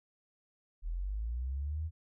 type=linear sweep; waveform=sine; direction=up; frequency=38.34 to 82.41 Hz; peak=-33 dBFS; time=0.82-1.91 s; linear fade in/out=50 ms; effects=none